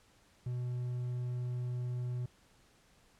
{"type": "tone", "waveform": "triangle", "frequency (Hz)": 123.47, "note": "B2", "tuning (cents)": 0, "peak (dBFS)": -32, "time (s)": [0.46, 2.26], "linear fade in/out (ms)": 5, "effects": ["pink hiss -66 dBFS RMS until 3.19 s", "low-pass 10000 Hz 12 dB/octave"]}